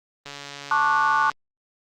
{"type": "click train", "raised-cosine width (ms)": 0.2, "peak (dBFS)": -19, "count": 151, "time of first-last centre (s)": [0.26, 1.316], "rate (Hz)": 142}
{"type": "chord", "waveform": "sine", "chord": "D major seventh", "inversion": "second", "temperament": "just", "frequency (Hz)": [881, 1101.2, 1174.7, 1468.3], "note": ["A5", "C#6", "D6", "F#6"], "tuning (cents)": [2, -12, 0, -14], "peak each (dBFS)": -23, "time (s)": [0.71, 1.3], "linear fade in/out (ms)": 2}
{"effects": ["Opus 32 kbps"]}